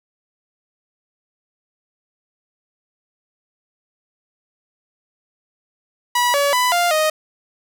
sawtooth tone with pitch steps, 974 / 568 / 996 / 699 / 622 Hz, B5 / C#5 / B5 / F5 / D#5, -24 / +42 / +14 / +1 / -1 cents, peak -11 dBFS, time 6.15-7.1 s, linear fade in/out 5 ms, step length 190 ms, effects none

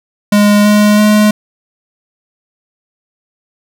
square tone with pitch steps, 206.5 / 208.8 / 211.1 Hz, G#3 / G#3 / G#3, -10 / +10 / +29 cents, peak -6 dBFS, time 0.32-1.31 s, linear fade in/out 5 ms, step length 330 ms, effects none

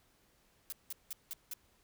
blue noise bursts, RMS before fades -41 dBFS, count 5, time 0.7-1.535 s, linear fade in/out 0 ms, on 23 ms, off 180 ms, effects pink hiss -70 dBFS RMS until 1.83 s

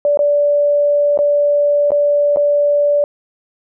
sine tone with dropouts, 581 Hz, D5, 19 cents flat, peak -10 dBFS, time 0.05-3.04 s, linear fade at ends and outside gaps 1 ms, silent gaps 0.173-0.191 / 1.175-1.189 / 1.906-1.918 / 2.361-2.37 s, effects none

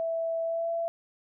sine tone with pitch glide, 659.3 to 670.4 Hz, E5 to E5, 0 to +29 cents, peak -27 dBFS, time 0-0.88 s, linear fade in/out 0 ms, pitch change +29 cents, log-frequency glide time 0.43-0.7 s, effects none

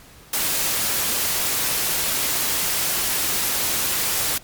white noise, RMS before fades -22 dBFS, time 0.33-4.38 s, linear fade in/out 5 ms, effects pink hiss -47 dBFS RMS until 4.43 s + MP3 96 kbps

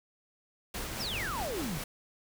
pink noise with tremolo, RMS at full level -37 dBFS, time 0.74-1.84 s, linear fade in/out 5 ms, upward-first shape sine, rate 4.8 Hz, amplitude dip 25%
sine exponential sweep, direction down, 5920 to 132.5 Hz, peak -34 dBFS, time 0.99-1.79 s, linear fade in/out 20 ms
effects none

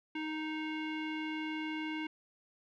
square tone with low-pass filter, 311.1 Hz, D#4, in tune, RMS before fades -38 dBFS, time 0.15-2.07 s, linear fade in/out 5 ms, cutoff 2500 Hz, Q 4.3, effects none

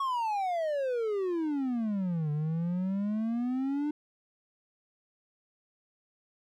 triangle exponential two-way sweep, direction down then up, 1117 to 146.83 to 302.2 Hz, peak -26 dBFS, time 0-3.91 s, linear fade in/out 5 ms, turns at 2.31 s, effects none

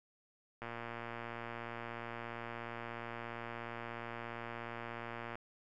click train, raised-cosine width 0.5 ms, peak -28 dBFS, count 555, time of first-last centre 0.62-5.355 s, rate 117 Hz, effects none

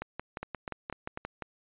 two click trains, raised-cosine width 0.5 ms, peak -21 / -20 dBFS, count 5 / 8, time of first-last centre 0.43-1.423 / 0.02-1.25 s, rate 4.03 / 5.69 Hz, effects resampled to 8000 Hz

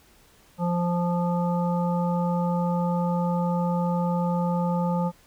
harmonic tone, 174.61 Hz, F3, in tune, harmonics 1 / 3 / 5 / 7, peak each -23 / -30 / -30 / -37 dBFS, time 0.58-5.12 s, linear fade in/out 50 ms, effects pink hiss -57 dBFS RMS until 5.26 s

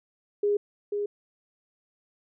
sine tone with echo, 410.7 Hz, G#4, 19 cents flat, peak -21 dBFS, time 0.43-0.57 s, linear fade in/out 5 ms, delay 490 ms, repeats 1, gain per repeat -5 dB, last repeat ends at 1.06 s, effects none

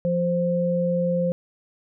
sine tone pair together, 174.61 / 523.2 Hz, F3 / C5, 0 / 0 cents, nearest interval octave + perfect fifth, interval 1900 cents, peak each -23 / -22 dBFS, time 0.05-1.32 s, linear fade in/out 0 ms, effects none

